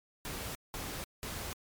pink noise bursts, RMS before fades -40 dBFS, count 3, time 0.25-1.53 s, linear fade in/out 0 ms, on 300 ms, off 190 ms, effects MP3 96 kbps

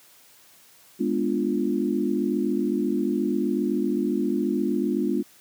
sine chord, G# diminished seventh, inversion none, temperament equal with one note detuned, 207.7 / 246.9 / 294.9 / 349.2 Hz, G#3 / B3 / D4 / F4, 0 / 0 / +7 / 0 cents, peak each -27 dBFS, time 0.99-5.23 s, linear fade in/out 20 ms, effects white hiss -54 dBFS RMS until 5.4 s + high-pass 100 Hz 12 dB/octave

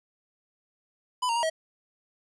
square tone with pitch steps, 1000 / 927 / 944 / 641 Hz, B5 / A#5 / A#5 / E5, +21 / -10 / +22 / -49 cents, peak -25 dBFS, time 1.22-1.5 s, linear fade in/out 10 ms, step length 70 ms, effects resampled to 24000 Hz + 10-bit

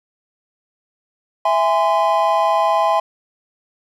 triangle chord, E augmented, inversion none, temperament just, 659.3 / 824.1 / 1030.1 Hz, E5 / G#5 / B#5, 0 / -14 / -27 cents, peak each -16 dBFS, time 1.45-3 s, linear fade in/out 5 ms, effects none

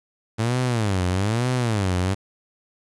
sawtooth tone with vibrato, 107.1 Hz, A2, 46 cents flat, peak -16 dBFS, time 0.38-2.15 s, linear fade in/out 20 ms, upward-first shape sine, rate 1.1 Hz, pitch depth 300 cents each way, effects resampled to 24000 Hz + 8-bit

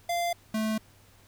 square tone pair in turn, 692 / 218 Hz, F5 / A3, -16 / -16 cents, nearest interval octave + minor sixth, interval 2000 cents, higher first, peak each -27 dBFS, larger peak neither, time 0.09-0.33 / 0.54-0.78 s, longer neither, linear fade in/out 5 ms, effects added 99 Hz sine -60 dBFS peak until 1.27 s + pink hiss -59 dBFS RMS until 1.27 s

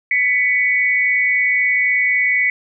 sine tone pair together, 1991.2 / 2235 Hz, B6 / C#7, +14 / +14 cents, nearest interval major second, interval 200 cents, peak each -16 dBFS, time 0.11-2.5 s, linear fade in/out 2 ms, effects none

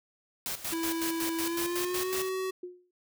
white noise with tremolo, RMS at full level -34 dBFS, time 0.46-2.29 s, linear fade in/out 0 ms, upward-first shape square, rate 5.4 Hz, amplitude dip 75%
square tone with pitch glide, 329.6 to 376.4 Hz, E4 to F#4, 0 to +30 cents, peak -31 dBFS, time 0.72-2.51 s, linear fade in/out 10 ms, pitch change +230 cents, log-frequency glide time 1.4-2.16 s
sine tone with exponential decay, 359.1 Hz, F4, 48 cents sharp, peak -34 dBFS, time 2.63-2.91 s, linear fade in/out 5 ms, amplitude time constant 59 ms
effects none

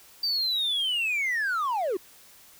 triangle linear sweep, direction down, 4680 to 337.8 Hz, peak -22 dBFS, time 0.23-1.97 s, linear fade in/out 5 ms, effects tanh soft clip ceiling -19 dBFS + white hiss -53 dBFS RMS until 2.59 s

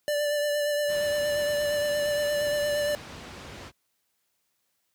square tone with vibrato, 587.3 Hz, D5, in tune, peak -25 dBFS, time 0.08-2.95 s, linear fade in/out 0 ms, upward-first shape sine, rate 8.6 Hz, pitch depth 19 cents each way
pink low-pass noise, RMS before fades -42 dBFS, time 0.87-3.72 s, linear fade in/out 50 ms, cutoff 5200 Hz, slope 12 dB/octave
effects white hiss -75 dBFS RMS until 4.94 s + high-pass 60 Hz 12 dB/octave

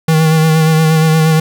square tone with vibrato, 158.8 Hz, D#3, 36 cents sharp, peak -8 dBFS, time 0.08-1.4 s, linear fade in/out 5 ms, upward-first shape sine, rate 8.5 Hz, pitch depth 27 cents each way, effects 7-bit

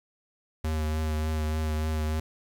square tone with vibrato, 77.78 Hz, D#2, in tune, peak -27 dBFS, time 0.64-2.2 s, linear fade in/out 5 ms, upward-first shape triangle, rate 3.4 Hz, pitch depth 24 cents each way, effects 9-bit

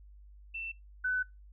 sine tone pair in turn, 2679 / 1503.5 Hz, E7 / F#6, +27 / +27 cents, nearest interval minor seventh, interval 1000 cents, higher first, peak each -36 / -28 dBFS, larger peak second, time 0.54-0.72 / 1.04-1.23 s, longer second, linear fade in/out 10 ms, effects noise-tail reverb RT60 0.2 s tail -23 dB re dry + added 50 Hz sine -51 dBFS peak until 1.52 s

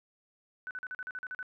sine tone bursts, 1500 Hz, F#6, 23 cents sharp, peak -36 dBFS, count 10, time 0.67-1.428 s, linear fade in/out 0 ms, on 38 ms, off 42 ms, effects none

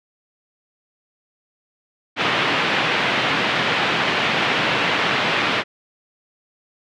white band-pass noise, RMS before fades -20 dBFS, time 2.16-5.64 s, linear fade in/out 50 ms, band 120 to 3100 Hz, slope 24 dB/octave, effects none

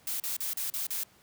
blue noise bursts, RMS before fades -33 dBFS, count 6, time 0.07-1.035 s, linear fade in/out 2 ms, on 130 ms, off 37 ms, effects pink hiss -61 dBFS RMS until 1.22 s + high-pass 80 Hz 12 dB/octave

